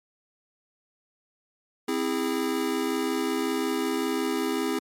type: chord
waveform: square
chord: C augmented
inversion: none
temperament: just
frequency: 261.6 / 327 / 408.8 Hz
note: C4 / E4 / G#4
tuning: 0 / -14 / -27 cents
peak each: -30 dBFS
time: 1.88-4.79 s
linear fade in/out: 5 ms
effects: MP3 64 kbps